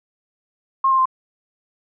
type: tone with pitch steps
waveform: sine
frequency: 1071 / 1057.5 / 1044.1 Hz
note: C6 / C6 / C6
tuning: +40 / +18 / -4 cents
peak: -13 dBFS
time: 0.84-1.056 s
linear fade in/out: 5 ms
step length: 72 ms
effects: none